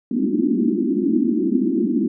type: band-pass noise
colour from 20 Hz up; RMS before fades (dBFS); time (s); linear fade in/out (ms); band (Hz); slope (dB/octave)
pink; -19; 0.11-2.08; 5; 200 to 360; 96
effects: none